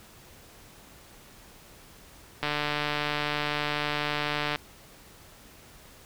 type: click train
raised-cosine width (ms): 0.3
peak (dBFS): -12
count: 316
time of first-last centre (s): 2.43-4.558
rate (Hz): 148
effects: pink hiss -52 dBFS RMS until 6.05 s